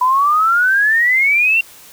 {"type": "exponential sweep", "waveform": "sine", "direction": "up", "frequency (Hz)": [987.8, 2762], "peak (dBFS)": -10, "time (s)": [0.01, 1.61], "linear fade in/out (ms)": 5, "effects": ["white hiss -41 dBFS RMS until 1.92 s"]}